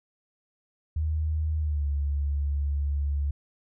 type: tone with pitch glide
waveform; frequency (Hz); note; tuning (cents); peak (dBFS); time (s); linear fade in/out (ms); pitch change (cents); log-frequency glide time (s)
sine; 77.78 to 71.32; D#2 to C#2; 0 to +50; -24; 0.96-3.31; 5; -150; 1.58-1.87
effects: none